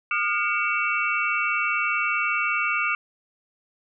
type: tone cluster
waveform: sine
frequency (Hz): 1216 / 1421 / 2255 / 2685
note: D#6 / F6 / C#7 / E7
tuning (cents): -40 / +30 / +29 / +31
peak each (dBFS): -27 / -27 / -27 / -27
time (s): 0.11-2.95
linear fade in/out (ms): 2
effects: none